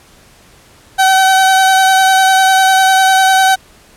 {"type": "tone with vibrato", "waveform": "30% pulse", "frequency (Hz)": 762, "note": "G5", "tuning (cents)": -49, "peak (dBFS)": -4, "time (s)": [0.98, 3.56], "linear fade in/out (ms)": 20, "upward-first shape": "square", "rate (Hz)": 10, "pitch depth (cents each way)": 13, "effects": ["pink hiss -44 dBFS RMS until 3.96 s", "low-pass 12000 Hz 12 dB/octave"]}